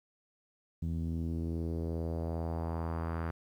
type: tone with low-pass filter sweep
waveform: sawtooth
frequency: 82.41 Hz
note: E2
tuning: in tune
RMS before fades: -35 dBFS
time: 0.82-3.31 s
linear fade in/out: 5 ms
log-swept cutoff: 190 to 1500 Hz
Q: 1.9
effects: 11-bit